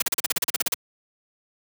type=noise bursts; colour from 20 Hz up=white; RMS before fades=-22 dBFS; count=13; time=0-0.742 s; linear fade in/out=5 ms; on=22 ms; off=38 ms; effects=high-pass 150 Hz 12 dB/octave